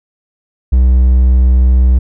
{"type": "tone", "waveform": "triangle", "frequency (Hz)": 63, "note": "B1", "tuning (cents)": 35, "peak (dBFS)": -3, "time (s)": [0.72, 1.99], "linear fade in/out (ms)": 10, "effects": []}